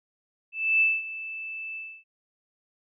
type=tone with ADSR envelope; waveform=sine; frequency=2637 Hz; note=E7; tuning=in tune; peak=-17 dBFS; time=0.52-2.04 s; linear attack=290 ms; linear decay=210 ms; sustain=-16 dB; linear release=280 ms; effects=none